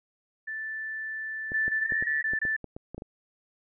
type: tone with pitch glide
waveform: sine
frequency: 1760 to 1908.2 Hz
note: A6 to A#6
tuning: 0 to +40 cents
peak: -32 dBFS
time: 0.47-2.23 s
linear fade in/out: 10 ms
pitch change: +140 cents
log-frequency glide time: 1.77-2.09 s
type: clicks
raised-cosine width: 2 ms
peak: -25 dBFS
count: 11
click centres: 1.519 / 1.68 / 1.922 / 2.025 / 2.335 / 2.452 / 2.643 / 2.765 / 2.946 / 2.98 / 3.021 s
type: tone bursts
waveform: sine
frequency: 1760 Hz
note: A6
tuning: in tune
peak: -25 dBFS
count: 6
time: 1.54-2.565 s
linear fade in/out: 5 ms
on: 150 ms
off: 25 ms
effects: none